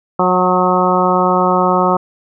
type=harmonic tone with a mistuned harmonic; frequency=181.9 Hz; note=F#3; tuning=29 cents flat; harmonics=1 / 2 / 3 / 4 / 5 / 6 / 7; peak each=-18 / -18 / -18 / -18 / -18 / -18 / -18 dBFS; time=0.19-1.97 s; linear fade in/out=5 ms; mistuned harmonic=4; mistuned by=+22 cents; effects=none